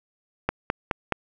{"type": "click train", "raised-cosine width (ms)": 0.5, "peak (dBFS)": -7, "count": 4, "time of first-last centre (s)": [0.49, 1.123], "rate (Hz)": 4.74, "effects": []}